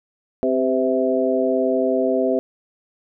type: harmonic tone with a mistuned harmonic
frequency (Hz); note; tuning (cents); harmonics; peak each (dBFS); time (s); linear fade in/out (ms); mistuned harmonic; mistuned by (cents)
130.81; C3; 0; 2 / 3 / 4 / 5; -22 / -22 / -22 / -22; 0.43-2.39; 0; 4; -41
effects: none